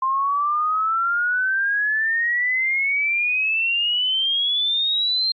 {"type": "exponential sweep", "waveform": "sine", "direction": "up", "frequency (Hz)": [1046.5, 4194], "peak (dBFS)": -18, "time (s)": [0.02, 5.32], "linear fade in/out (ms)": 5, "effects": ["AAC 64 kbps"]}